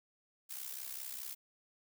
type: noise with amplitude modulation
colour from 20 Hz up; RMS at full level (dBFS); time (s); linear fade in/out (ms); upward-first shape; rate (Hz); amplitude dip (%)
blue; -41; 0.49-1.35; 20; sine; 64.9; 70
effects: none